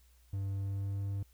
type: tone with pitch glide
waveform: triangle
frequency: 98 to 99.2 Hz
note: G2 to G2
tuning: 0 to +21 cents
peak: -31 dBFS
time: 0.33-1.23 s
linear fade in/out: 5 ms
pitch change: +21 cents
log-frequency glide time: 0.52-1.01 s
effects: added 61 Hz sine -61 dBFS peak until 1.33 s + white hiss -70 dBFS RMS until 1.33 s